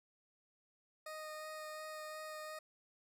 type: tone with vibrato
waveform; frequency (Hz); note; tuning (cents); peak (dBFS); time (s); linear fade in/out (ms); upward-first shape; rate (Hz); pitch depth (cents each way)
20% pulse; 619; D#5; -9; -40; 1.06-2.59; 5; sine; 2.8; 10
effects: none